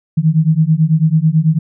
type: beating tone pair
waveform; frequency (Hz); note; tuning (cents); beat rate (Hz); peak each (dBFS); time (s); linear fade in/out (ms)
sine; 154 / 163.1; D#3 / E3; -17 / -18; 9.1; -12; 0.17-1.59; 10
effects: none